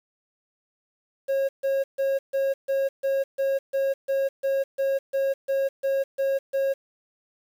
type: tone bursts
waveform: triangle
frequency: 544 Hz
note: C#5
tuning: 33 cents flat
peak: -19 dBFS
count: 16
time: 1.28-6.74 s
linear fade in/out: 20 ms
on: 210 ms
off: 140 ms
effects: 8-bit